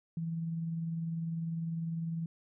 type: tone with tremolo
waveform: sine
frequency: 164.81 Hz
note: E3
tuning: in tune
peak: -31 dBFS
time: 0.17-2.26 s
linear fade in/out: 2 ms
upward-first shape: triangle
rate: 20 Hz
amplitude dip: 40%
effects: none